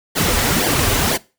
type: noise with flanger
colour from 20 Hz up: pink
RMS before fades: -17 dBFS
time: 0.15-1.18 s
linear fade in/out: 20 ms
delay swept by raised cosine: 0.75 to 6.65 ms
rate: 2 Hz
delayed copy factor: -0.9
effects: noise-tail reverb RT60 0.3 s tail -21 dB re dry